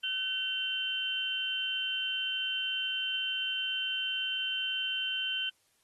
sine tone cluster, 1518 / 2750 / 3088 Hz, F#6 / F7 / G7, +44 / -27 / -27 cents, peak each -40 / -36 / -32 dBFS, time 0.03-5.5 s, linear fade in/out 10 ms, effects white hiss -71 dBFS RMS until 5.83 s + AAC 32 kbps

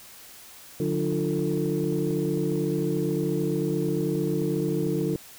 sine tone cluster, 146.6 / 180.3 / 300.3 / 349.2 / 447.1 Hz, D3 / F#3 / D4 / F4 / A4, -3 / -45 / +39 / 0 / +28 cents, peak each -29 dBFS, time 0.8-5.16 s, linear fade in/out 2 ms, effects tanh soft clip ceiling -15 dBFS + white hiss -47 dBFS RMS until 5.38 s

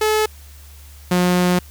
sawtooth tone pair in turn, 430.4 / 179.24 Hz, A4 / F3, -38 / +45 cents, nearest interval octave + minor third, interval 1517 cents, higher first, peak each -11 / -10 dBFS, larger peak second, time 0.01-0.26 / 1.11-1.59 s, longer second, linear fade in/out 5 ms, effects added 72 Hz sine -39 dBFS peak until 1.7 s + white hiss -47 dBFS RMS until 1.7 s

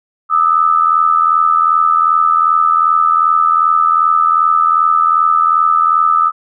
sine tone pair together, 1217.4 / 1300 Hz, D#6 / E6, -38 / -24 cents, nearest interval minor second, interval 114 cents, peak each -11 dBFS, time 0.29-6.32 s, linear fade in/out 50 ms, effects none

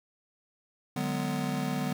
square chord, G# half-diminished seventh, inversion second, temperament just, 149.51 / 186.89 / 207.7 / 249.2 Hz, D3 / F#3 / G#3 / B3, +31 / +18 / 0 / +16 cents, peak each -35 / -36 / -38 / -34 dBFS, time 0.96-1.93 s, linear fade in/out 5 ms, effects 10-bit

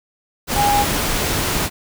sine tone in noise, 818 Hz, G#5, 26 cents flat, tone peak -14 dBFS, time 0.55-0.86 s, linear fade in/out 50 ms, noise pink, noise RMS -20 dBFS, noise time 0.47-1.7 s, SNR +3 dB, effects none

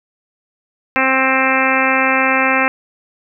harmonic tone, 263.6 Hz, C4, 13 cents sharp, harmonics 1 / 2 / 3 / 4 / 5 / 6 / 7 / 8 / 9 / 10, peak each -21 / -21 / -21 / -21 / -21 / -21 / -21 / -21 / -21 / -21 dBFS, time 0.96-2.68 s, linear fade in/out 0 ms, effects none

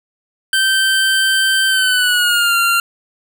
25% pulse tone with pitch glide, 1555 to 1385.3 Hz, G6 to F6, -14 to -14 cents, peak -8 dBFS, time 0.53-2.8 s, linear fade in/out 2 ms, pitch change -200 cents, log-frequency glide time 1.68-2.56 s, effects none

